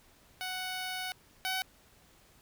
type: tone pair in turn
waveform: 10% pulse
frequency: 742 / 753.2 Hz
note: F#5 / F#5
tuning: +5 / +31 cents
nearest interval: unison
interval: 26 cents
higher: second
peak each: -27 / -23 dBFS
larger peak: second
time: 0.41-1.12 / 1.45-1.62 s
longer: first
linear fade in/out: 0 ms
effects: pink hiss -62 dBFS RMS until 2.41 s